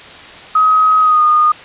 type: tone with pitch glide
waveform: sine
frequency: 1266 to 1226.4 Hz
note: D#6 to D#6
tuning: +30 to -25 cents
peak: -7 dBFS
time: 0.55-1.52 s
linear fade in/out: 5 ms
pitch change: -55 cents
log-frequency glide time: 1-1.23 s
effects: white hiss -34 dBFS RMS until 1.64 s + resampled to 8000 Hz